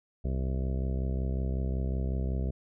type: harmonic tone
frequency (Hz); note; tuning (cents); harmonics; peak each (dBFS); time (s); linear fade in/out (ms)
65.41; C2; 0; 1 / 2 / 3 / 4 / 5 / 6 / 7 / 8 / 9 / 10; -29 / -35 / -38 / -44 / -48 / -44 / -48 / -49 / -52 / -49; 0.24-2.51; 10
effects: none